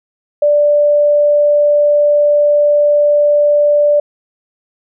sine tone, 587.3 Hz, D5, in tune, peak -7 dBFS, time 0.42-4 s, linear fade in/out 5 ms, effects none

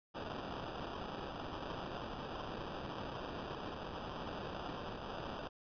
white noise with sample-and-hold, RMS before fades -44 dBFS, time 0.14-5.49 s, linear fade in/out 20 ms, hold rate 2100 Hz, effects resampled to 11025 Hz

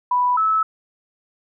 sine tone pair in turn, 987.8 / 1302.2 Hz, B5 / E6, 0 / -22 cents, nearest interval perfect fourth, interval 478 cents, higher second, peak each -15 dBFS, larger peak neither, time 0.11-0.37 / 0.37-0.63 s, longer neither, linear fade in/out 5 ms, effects none

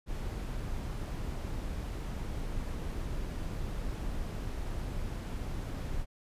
brown noise, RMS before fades -36 dBFS, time 0.06-6.06 s, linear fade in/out 50 ms, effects resampled to 32000 Hz

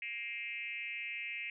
sine tone with frequency modulation, 2349 Hz, D7, in tune, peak -38 dBFS, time 0.02-1.5 s, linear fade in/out 2 ms, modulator 232 Hz, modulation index 1.5, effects none

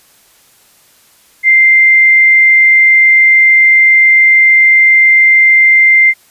sine tone, 2091 Hz, C7, 2 cents flat, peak -3 dBFS, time 1.43-6.14 s, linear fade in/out 50 ms, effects white hiss -47 dBFS RMS until 6.3 s + resampled to 32000 Hz

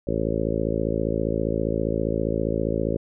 harmonic tone, 55 Hz, A1, in tune, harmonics 1 / 2 / 3 / 4 / 5 / 6 / 7 / 8 / 9 / 10, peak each -31 / -31 / -31 / -31 / -31 / -31 / -31 / -31 / -31 / -31 dBFS, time 0.07-2.97 s, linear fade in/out 5 ms, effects none

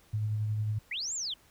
sine tone with tremolo, 107 Hz, A2, 48 cents flat, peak -27 dBFS, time 0.13-0.79 s, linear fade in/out 10 ms, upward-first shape sine, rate 11 Hz, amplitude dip 25%
sine linear two-way sweep, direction up then down, 1849 to 7640 to 2938 Hz, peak -32 dBFS, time 0.91-1.34 s, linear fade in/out 5 ms, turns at 1.14 s
effects pink hiss -62 dBFS RMS until 1.5 s

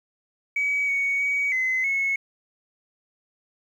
sine tone with pitch steps, 2272 / 2233 / 2259 / 2044 / 2190 Hz, C#7 / C#7 / C#7 / C7 / C#7, +42 / +12 / +32 / -41 / -22 cents, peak -20 dBFS, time 0.56-2.16 s, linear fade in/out 5 ms, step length 320 ms, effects tanh soft clip ceiling -17 dBFS + 9-bit

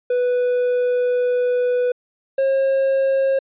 triangle tone pair in turn, 493.9 / 538.9 Hz, B4 / C#5, 0 / -49 cents, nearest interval major second, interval 151 cents, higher second, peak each -14 / -13 dBFS, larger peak second, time 0.1-1.92 / 2.38-3.39 s, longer first, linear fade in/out 5 ms, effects resampled to 8000 Hz

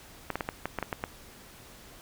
clicks, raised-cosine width 0.5 ms, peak -15 dBFS, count 9, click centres 0.303 / 0.356 / 0.408 / 0.489 / 0.656 / 0.787 / 0.827 / 0.928 / 1.039 s, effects pink hiss -51 dBFS RMS until 2.01 s

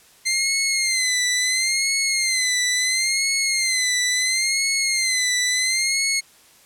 15% pulse tone with vibrato, 2079 Hz, C7, 12 cents flat, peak -12 dBFS, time 0.25-6.21 s, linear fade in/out 20 ms, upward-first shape sine, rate 0.73 Hz, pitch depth 87 cents each way, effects white hiss -52 dBFS RMS until 6.65 s + low-pass 12000 Hz 12 dB/octave

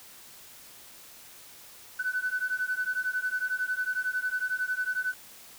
sine beating tone pair, 1497 / 1508 Hz, F#6 / F#6, +20 / +32 cents, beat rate 11 Hz, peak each -30 dBFS, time 1.99-5.14 s, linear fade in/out 10 ms, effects tanh soft clip ceiling -20 dBFS + white hiss -50 dBFS RMS until 5.58 s

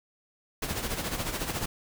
pink noise with tremolo, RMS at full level -30 dBFS, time 0.62-1.66 s, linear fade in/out 5 ms, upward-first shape sine, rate 14 Hz, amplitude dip 60%, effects none

